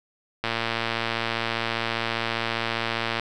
click train, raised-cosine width 0.3 ms, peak -9 dBFS, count 318, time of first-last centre 0.44-3.197 s, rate 115 Hz, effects none

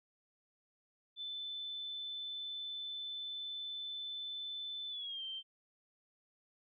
sine tone with pitch glide, 3519 to 3135 Hz, A7 to G7, 0 to -1 cents, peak -40 dBFS, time 1.16-5.43 s, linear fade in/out 50 ms, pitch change -201 cents, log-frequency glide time 4.89-5.23 s, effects none

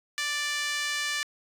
5% pulse tone with high-pass filter, 587.3 Hz, D5, in tune, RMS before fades -30 dBFS, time 0.18-1.23 s, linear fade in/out 0 ms, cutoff 1600 Hz, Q 2.5, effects resampled to 32000 Hz

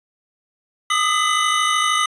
square tone cluster, 1221 / 1274 / 2018 / 2985 Hz, D#6 / D#6 / B6 / F#7, -33 / +41 / +37 / +15 cents, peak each -20 / -24 / -24 / -24 dBFS, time 0.9-2.06 s, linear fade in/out 5 ms, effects resampled to 22050 Hz

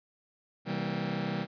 sawtooth chord, C dominant seventh, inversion none, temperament just, 130.81 / 163.52 / 196.22 / 235.5 Hz, C3 / E3 / G3 / Bb3, 0 / -14 / +2 / +18 cents, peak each -35 / -31 / -30 / -35 dBFS, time 0.65-1.47 s, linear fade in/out 50 ms, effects resampled to 11025 Hz

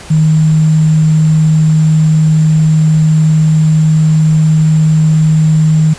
sine tone with sample-and-hold, 156.4 Hz, D#3, 9 cents sharp, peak -5 dBFS, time 0.1-5.94 s, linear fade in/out 10 ms, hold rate 7350 Hz, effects pink hiss -31 dBFS RMS until 5.98 s + resampled to 22050 Hz

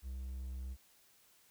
triangle tone, 64.4 Hz, C2, 27 cents flat, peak -38 dBFS, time 0.02-0.77 s, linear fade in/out 50 ms, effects white hiss -67 dBFS RMS until 1.5 s

